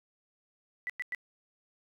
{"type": "tone bursts", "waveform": "sine", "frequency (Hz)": 1975.5, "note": "B6", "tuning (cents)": 0, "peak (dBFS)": -32, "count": 3, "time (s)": [0.87, 1.148], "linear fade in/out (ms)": 0, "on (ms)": 26, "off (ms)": 100, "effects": ["11-bit"]}